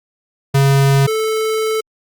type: tone pair in turn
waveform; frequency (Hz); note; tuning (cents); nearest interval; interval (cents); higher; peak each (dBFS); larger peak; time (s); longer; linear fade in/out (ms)
square; 137.8 / 438.3; C#3 / A4; -10 / -7; octave + minor sixth; 2003; second; -10 / -16; first; 0.54-1.07 / 1.07-1.81; second; 10
effects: Opus 48 kbps